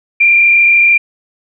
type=tone with frequency modulation; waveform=sine; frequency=2386 Hz; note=D7; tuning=27 cents sharp; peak=-5 dBFS; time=0.2-0.98 s; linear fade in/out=10 ms; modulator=33.5 Hz; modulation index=1.2; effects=none